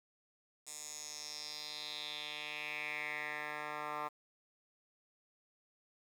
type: tone with band-pass filter sweep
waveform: 10% pulse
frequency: 150 Hz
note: D3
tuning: 37 cents sharp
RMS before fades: -43 dBFS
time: 0.66-4.09 s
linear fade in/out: 20 ms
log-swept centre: 7900 to 1200 Hz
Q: 3.8
effects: 10-bit